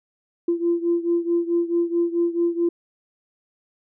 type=beating tone pair; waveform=sine; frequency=340.6 / 345.2 Hz; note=F4 / F4; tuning=-43 / -20 cents; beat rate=4.6 Hz; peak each=-20 / -23 dBFS; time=0.48-2.69 s; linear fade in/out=5 ms; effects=tanh soft clip ceiling -11 dBFS